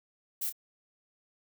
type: noise with echo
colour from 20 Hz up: violet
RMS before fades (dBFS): -33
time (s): 0.41-0.5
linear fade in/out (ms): 10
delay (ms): 26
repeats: 1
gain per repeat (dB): -9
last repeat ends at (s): 0.526
effects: none